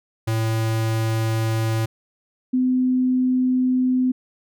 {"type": "tone pair in turn", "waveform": ["square", "sine"], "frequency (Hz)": [111.9, 254.6], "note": ["A2", "C4"], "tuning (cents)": [30, -47], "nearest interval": "octave + major second", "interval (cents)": 1423, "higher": "second", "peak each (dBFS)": [-20, -16], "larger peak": "second", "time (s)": [[0.27, 1.86], [2.53, 4.12]], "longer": "neither", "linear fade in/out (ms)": 10, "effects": []}